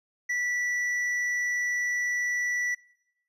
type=tone with hard clipping; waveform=sine; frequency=1959 Hz; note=B6; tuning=15 cents flat; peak=-27 dBFS; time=0.29-2.75 s; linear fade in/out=10 ms; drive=5 dB; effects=noise-tail reverb RT60 0.8 s tail -22 dB re dry + resampled to 32000 Hz